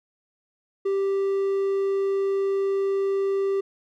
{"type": "tone with hard clipping", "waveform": "triangle", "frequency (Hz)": 392, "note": "G4", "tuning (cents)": 0, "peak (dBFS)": -22, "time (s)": [0.85, 3.61], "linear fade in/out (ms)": 10, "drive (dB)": 6, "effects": []}